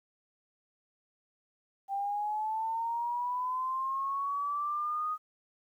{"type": "linear sweep", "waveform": "sine", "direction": "up", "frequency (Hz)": [784, 1250], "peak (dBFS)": -30, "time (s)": [1.88, 5.18], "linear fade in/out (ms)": 50, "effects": ["11-bit"]}